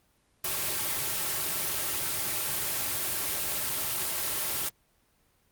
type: noise with comb filter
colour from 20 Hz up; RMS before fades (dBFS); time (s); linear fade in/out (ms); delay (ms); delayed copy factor
white; -30; 0.44-4.69; 5; 4.1; -0.5
effects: pink hiss -68 dBFS RMS until 5.51 s + Opus 24 kbps